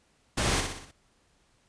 pink noise with echo, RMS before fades -27 dBFS, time 0.37-0.61 s, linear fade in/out 10 ms, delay 61 ms, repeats 5, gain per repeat -5 dB, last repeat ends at 0.915 s, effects pink hiss -67 dBFS RMS until 1.68 s + resampled to 22050 Hz

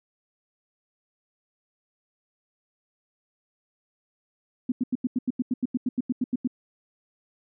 sine tone bursts, 250 Hz, B3, 21 cents sharp, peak -21 dBFS, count 16, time 4.69-6.475 s, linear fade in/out 5 ms, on 30 ms, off 87 ms, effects none

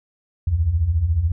sine beating tone pair, 71.4 / 85.4 Hz, D2 / F2, -48 / -38 cents, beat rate 14 Hz, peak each -23 / -17 dBFS, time 0.47-1.32 s, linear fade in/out 5 ms, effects none

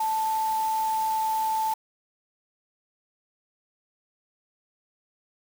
sine tone in noise, 880 Hz, A5, in tune, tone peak -23 dBFS, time 0-1.74 s, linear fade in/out 5 ms, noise white, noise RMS -40 dBFS, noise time 0-1.74 s, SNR +14 dB, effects none

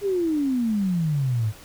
sine exponential sweep, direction down, 415.3 to 103.1 Hz, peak -20 dBFS, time 0.01-1.53 s, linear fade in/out 50 ms, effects pink hiss -46 dBFS RMS until 1.64 s

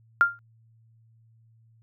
sine tone with exponential decay, 1396.9 Hz, F6, in tune, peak -11 dBFS, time 0.21-0.39 s, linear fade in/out 0 ms, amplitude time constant 37 ms, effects added 113 Hz sine -56 dBFS peak until 1.82 s

